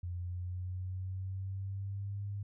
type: tone with pitch glide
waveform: sine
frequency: 88.3 to 100.85 Hz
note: F2 to G2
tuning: +20 to +50 cents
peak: -36 dBFS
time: 0.03-2.43 s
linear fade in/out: 5 ms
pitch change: +230 cents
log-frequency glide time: 0.16-2.24 s
effects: none